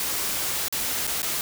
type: noise with dropouts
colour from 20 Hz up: white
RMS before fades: -27 dBFS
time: 0-1.41 s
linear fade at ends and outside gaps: 1 ms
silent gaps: 0.683-0.725 / 1.069-1.075 / 1.219-1.229 s
effects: none